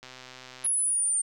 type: click train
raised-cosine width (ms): 0.2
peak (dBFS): -27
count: 82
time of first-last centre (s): 0.03-0.663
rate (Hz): 128
type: exponential sweep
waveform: sine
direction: down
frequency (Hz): 10548 to 8840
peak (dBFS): -23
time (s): 0.64-1.22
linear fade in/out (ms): 10
effects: none